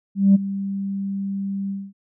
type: tone with ADSR envelope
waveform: sine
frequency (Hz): 196.7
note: G3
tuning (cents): +6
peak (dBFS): -7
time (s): 0.15-1.93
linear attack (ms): 200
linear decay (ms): 19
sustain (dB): -16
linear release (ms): 230
effects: tanh soft clip ceiling -6 dBFS